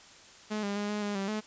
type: tone with pitch steps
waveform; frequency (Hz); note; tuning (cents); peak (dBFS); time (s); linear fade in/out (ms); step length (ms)
sawtooth; 212.9 / 201.7 / 205.8 / 209.2 / 205.1 / 195.5 / 214.2; G#3 / G3 / G#3 / G#3 / G#3 / G3 / A3; +43 / +50 / -16 / +13 / -21 / -4 / -46; -27; 0.5-1.41; 20; 130
effects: white hiss -53 dBFS RMS until 1.46 s + resampled to 16000 Hz